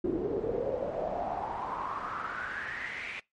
brown noise with band-pass filter sweep, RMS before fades -34 dBFS, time 0.04-3.2 s, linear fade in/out 5 ms, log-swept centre 350 to 2400 Hz, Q 6.8, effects noise-tail reverb RT60 0.2 s tail -23 dB re dry + MP3 48 kbps

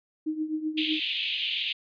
sine tone with tremolo, 311.1 Hz, D#4, in tune, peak -24 dBFS, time 0.26-1 s, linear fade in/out 10 ms, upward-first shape triangle, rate 7.9 Hz, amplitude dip 80%
pink band-pass noise, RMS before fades -30 dBFS, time 0.77-1.73 s, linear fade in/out 10 ms, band 2600 to 3600 Hz, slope 48 dB/octave
effects resampled to 11025 Hz

